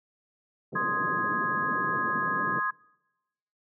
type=band-pass noise; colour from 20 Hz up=pink; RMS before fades=-37 dBFS; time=0.72-2.6 s; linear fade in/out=10 ms; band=150 to 520 Hz; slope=24 dB/octave
type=chord; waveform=sine; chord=Ab major; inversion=first; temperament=equal; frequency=1046.5 / 1244.5 / 1661.2 Hz; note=C6 / Eb6 / Ab6; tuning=0 / 0 / 0 cents; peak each=-30 / -31 / -29 dBFS; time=0.75-2.71 s; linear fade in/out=10 ms
effects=noise-tail reverb RT60 1.0 s tail -26 dB re dry